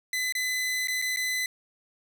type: tone with dropouts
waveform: sawtooth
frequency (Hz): 2014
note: B6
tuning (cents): +33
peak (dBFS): -23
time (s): 0.13-1.46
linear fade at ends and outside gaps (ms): 2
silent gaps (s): 0.324-0.351 / 0.873-0.882 / 1.017-1.022 / 1.162-1.17
effects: none